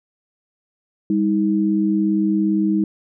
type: tone pair together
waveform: sine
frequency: 200 / 317.5 Hz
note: G3 / D#4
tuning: +35 / +35 cents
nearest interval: minor sixth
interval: 800 cents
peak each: -18 dBFS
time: 1.1-2.84 s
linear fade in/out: 2 ms
effects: none